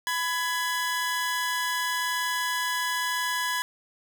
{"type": "tone pair together", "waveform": "sawtooth", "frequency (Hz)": [999.2, 1679], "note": ["B5", "G#6"], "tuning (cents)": [20, 18], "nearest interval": "major sixth", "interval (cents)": 898, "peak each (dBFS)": -25, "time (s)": [0.07, 3.62], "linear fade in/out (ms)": 0, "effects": []}